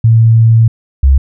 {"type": "tone pair in turn", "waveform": "sine", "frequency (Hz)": [113.5, 67.5], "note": ["A#2", "C#2"], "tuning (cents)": [-46, -45], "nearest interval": "major sixth", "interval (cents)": 899, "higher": "first", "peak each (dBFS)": -3, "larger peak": "neither", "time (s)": [[0.04, 0.68], [1.03, 1.18]], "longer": "first", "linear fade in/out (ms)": 5, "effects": []}